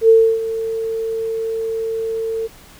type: tone with ADSR envelope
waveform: sine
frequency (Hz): 450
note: A4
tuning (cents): +39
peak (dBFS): -5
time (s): 0.01-2.48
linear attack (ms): 78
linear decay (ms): 300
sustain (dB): -14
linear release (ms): 25
effects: pink hiss -44 dBFS RMS until 2.79 s